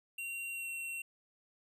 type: tone with pitch glide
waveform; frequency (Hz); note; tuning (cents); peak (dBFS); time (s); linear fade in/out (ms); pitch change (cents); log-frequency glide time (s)
square; 2753 to 2725; F7 to F7; -25 to -43; -39; 0.18-1.02; 5; -18; 0.52-0.68
effects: none